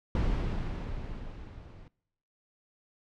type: noise with level ramp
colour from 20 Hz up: brown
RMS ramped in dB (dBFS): -27 to -49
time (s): 0.15-1.88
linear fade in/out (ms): 2
effects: noise-tail reverb RT60 0.8 s tail -24 dB re dry + low-pass 4000 Hz 12 dB/octave